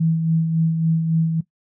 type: tone with tremolo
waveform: sine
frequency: 162.6 Hz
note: E3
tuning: 23 cents flat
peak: -14 dBFS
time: 0-1.41 s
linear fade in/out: 10 ms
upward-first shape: sine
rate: 3.6 Hz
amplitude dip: 45%
effects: noise-tail reverb RT60 0.1 s tail -17 dB re dry

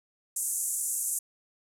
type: band-pass noise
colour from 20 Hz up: pink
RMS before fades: -31 dBFS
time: 0.36-1.19 s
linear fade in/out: 5 ms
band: 7100 to 12000 Hz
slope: 48 dB/octave
effects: none

